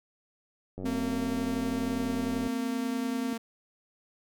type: click train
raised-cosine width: 2 ms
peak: -26 dBFS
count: 160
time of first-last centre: 0.78-2.473 s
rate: 93.9 Hz
type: tone with pitch glide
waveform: sine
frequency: 261.6 to 259.3 Hz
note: C4 to C4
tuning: 0 to -15 cents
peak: -30 dBFS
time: 0.84-3.33 s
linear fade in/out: 2 ms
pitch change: -15 cents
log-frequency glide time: 1.79-2.01 s
type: tone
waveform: sawtooth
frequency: 229 Hz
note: A#3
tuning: 31 cents flat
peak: -29 dBFS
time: 0.85-3.38 s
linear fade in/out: 10 ms
effects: none